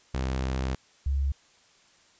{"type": "tone pair in turn", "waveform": ["sawtooth", "sine"], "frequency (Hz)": [65.2, 68.94], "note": ["C2", "C#2"], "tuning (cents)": [-5, -9], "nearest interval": "minor second", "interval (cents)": 96, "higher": "second", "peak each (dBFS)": -23, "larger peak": "neither", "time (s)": [[0.14, 0.75], [1.06, 1.32]], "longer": "first", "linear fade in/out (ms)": 5, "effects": ["white hiss -60 dBFS RMS until 2.19 s", "resampled to 16000 Hz"]}